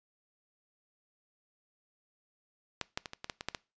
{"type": "clicks", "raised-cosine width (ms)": 0.2, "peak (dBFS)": [-15, -15, -22, -24, -21, -18, -21, -15, -18], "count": 9, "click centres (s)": [2.813, 2.975, 3.058, 3.134, 3.244, 3.298, 3.409, 3.486, 3.548], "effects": ["noise-tail reverb RT60 0.3 s tail -22 dB re dry", "resampled to 16000 Hz"]}